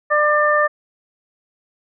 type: harmonic tone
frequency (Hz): 597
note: D5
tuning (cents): +28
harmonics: 1 / 2 / 3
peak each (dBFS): -17 / -17 / -18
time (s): 0.1-0.68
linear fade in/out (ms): 20
effects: none